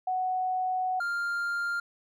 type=tone pair in turn; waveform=sine / triangle; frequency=742 / 1398.3 Hz; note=F#5 / F6; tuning=+5 / +2 cents; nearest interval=major seventh; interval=1097 cents; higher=second; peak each=-26 / -26 dBFS; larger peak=neither; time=0.07-1 / 1-1.8 s; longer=first; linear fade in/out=5 ms; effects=none